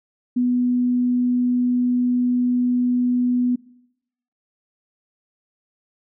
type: tone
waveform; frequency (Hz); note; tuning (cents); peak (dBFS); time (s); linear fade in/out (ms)
sine; 246.9; B3; 0; -16; 0.36-3.56; 10
effects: noise-tail reverb RT60 0.8 s tail -22 dB re dry